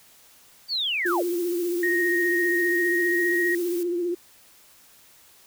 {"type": "linear sweep", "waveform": "sine", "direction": "down", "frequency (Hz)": [4699, 230], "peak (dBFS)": -23, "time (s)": [0.68, 1.25], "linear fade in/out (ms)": 50}
{"type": "tone with vibrato", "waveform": "sine", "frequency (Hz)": 349.2, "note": "F4", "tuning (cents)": 0, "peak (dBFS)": -23, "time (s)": [1.05, 4.15], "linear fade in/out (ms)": 10, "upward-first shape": "triangle", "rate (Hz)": 15, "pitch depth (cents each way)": 57}
{"type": "noise", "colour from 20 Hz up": "blue", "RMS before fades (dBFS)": -39, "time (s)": [1.06, 3.83], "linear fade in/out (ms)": 0}
{"type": "tone with pitch glide", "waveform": "sine", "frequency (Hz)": [1864.7, 1883.1], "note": ["A#6", "A#6"], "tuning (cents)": [0, 17], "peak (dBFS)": -22, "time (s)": [1.83, 3.55], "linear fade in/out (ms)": 2, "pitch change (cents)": 17, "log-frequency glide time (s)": [2.67, 3.37]}
{"effects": ["white hiss -54 dBFS RMS until 5.46 s"]}